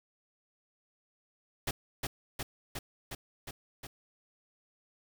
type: noise with echo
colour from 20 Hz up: pink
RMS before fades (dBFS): -33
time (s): 1.67-1.71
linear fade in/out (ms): 5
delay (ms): 360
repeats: 6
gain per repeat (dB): -2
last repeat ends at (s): 3.87
effects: none